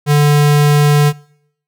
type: tone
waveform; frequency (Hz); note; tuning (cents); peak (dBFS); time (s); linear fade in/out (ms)
square; 146.83; D3; 0; -8; 0.06-1.13; 50
effects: noise-tail reverb RT60 0.7 s tail -24 dB re dry